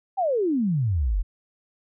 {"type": "exponential sweep", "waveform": "sine", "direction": "down", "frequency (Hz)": [811, 39.86], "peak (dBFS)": -20, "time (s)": [0.17, 1.23], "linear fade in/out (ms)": 20, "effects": []}